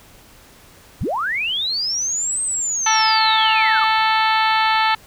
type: linear two-way sweep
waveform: sine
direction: up then down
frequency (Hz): 46.77 to 8370 to 1140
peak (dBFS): -19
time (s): 1.01-3.84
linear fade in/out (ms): 0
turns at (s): 2.42
type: harmonic tone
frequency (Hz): 440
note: A4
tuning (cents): 0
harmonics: 2 / 3 / 4 / 5 / 6 / 7 / 8 / 9 / 10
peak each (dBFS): -17 / -21 / -23 / -25 / -27 / -28 / -29 / -30 / -31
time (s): 2.86-4.95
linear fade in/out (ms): 5
effects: pink hiss -47 dBFS RMS until 5.06 s